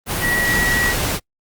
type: tone in noise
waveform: sine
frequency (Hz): 1925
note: B6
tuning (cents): -45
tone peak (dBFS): -17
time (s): 0.2-0.95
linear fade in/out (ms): 50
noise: pink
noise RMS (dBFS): -21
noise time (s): 0.06-1.2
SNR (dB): +1
effects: noise-tail reverb RT60 0.1 s tail -26 dB re dry + Opus 32 kbps